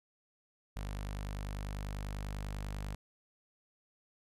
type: tone with notch filter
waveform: sawtooth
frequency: 50.1 Hz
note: G1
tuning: 38 cents sharp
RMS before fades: -40 dBFS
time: 0.76-2.95 s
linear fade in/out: 5 ms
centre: 350 Hz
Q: 1.5
effects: resampled to 32000 Hz